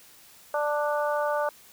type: harmonic tone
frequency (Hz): 295.2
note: D4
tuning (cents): +9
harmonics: 2 / 3 / 4 / 5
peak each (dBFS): -26 / -30 / -32 / -34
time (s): 0.54-1.49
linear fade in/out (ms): 2
effects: white hiss -53 dBFS RMS until 1.72 s